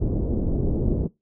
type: low-pass noise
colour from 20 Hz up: pink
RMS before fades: -23 dBFS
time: 0-1.08 s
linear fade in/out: 20 ms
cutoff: 440 Hz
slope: 24 dB/octave
effects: noise-tail reverb RT60 0.2 s tail -21 dB re dry